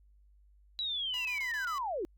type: linear sweep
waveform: sine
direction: down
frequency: 3951 to 315.5 Hz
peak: -32 dBFS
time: 0.79-2.05 s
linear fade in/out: 0 ms
type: tone bursts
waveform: 10% pulse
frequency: 998 Hz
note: B5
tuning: 18 cents sharp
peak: -34 dBFS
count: 5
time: 1.14-1.782 s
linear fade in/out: 0 ms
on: 110 ms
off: 23 ms
effects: added 50 Hz sine -59 dBFS peak until 2.17 s + Opus 48 kbps